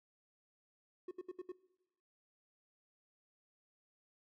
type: tone bursts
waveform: triangle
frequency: 363.9 Hz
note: F#4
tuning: 29 cents flat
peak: -39 dBFS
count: 5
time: 1.08-1.52 s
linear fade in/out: 5 ms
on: 32 ms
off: 70 ms
effects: noise-tail reverb RT60 0.9 s tail -20 dB re dry + MP3 64 kbps